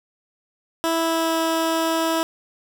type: tone with pitch glide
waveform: 15% pulse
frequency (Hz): 329 to 326.2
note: E4 to E4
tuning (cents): -3 to -18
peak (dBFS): -13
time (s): 0.84-2.23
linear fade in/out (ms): 0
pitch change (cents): -15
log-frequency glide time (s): 0.98-1.37
effects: none